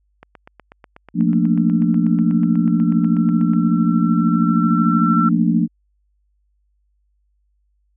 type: click train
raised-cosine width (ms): 0.5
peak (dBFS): -24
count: 28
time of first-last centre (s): 0.23-3.535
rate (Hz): 8.17
type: chord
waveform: sine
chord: Bb major seventh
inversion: second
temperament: equal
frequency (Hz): 174.61 / 220 / 233.1 / 293.7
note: F3 / A3 / Bb3 / D4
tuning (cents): 0 / 0 / 0 / 0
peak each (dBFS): -17 / -19 / -18 / -21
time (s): 1.14-5.68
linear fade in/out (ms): 50
type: tone with exponential growth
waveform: sine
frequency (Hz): 1343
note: E6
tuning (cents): +32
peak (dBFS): -16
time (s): 1.28-5.29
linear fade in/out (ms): 5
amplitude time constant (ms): 870
effects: added 50 Hz sine -61 dBFS peak until 7.96 s